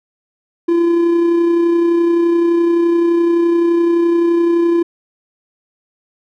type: tone with amplitude modulation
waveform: triangle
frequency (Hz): 340.3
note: F4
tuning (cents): -45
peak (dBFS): -7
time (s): 0.68-4.83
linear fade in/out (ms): 10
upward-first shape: sine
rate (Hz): 31.7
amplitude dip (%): 30
effects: none